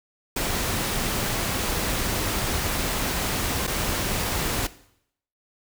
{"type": "noise with dropouts", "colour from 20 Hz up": "pink", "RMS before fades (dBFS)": -26, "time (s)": [0.36, 4.67], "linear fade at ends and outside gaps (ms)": 5, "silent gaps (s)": [3.669, 3.675], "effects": ["noise-tail reverb RT60 0.7 s tail -17 dB re dry"]}